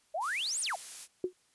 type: exponential two-way sweep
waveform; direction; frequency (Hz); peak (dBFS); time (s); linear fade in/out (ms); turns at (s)
sine; up then down; 587.3 to 9760 to 587.3; -31; 0.14-0.76; 10; 0.61
type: noise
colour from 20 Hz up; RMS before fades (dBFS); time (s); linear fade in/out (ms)
blue; -42; 0.2-1.08; 50
type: tone with exponential decay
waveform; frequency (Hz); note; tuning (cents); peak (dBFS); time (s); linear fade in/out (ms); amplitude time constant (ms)
sine; 364.8; F#4; -24; -24; 1.24-1.33; 2; 19
effects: white hiss -69 dBFS RMS until 1.54 s + resampled to 24000 Hz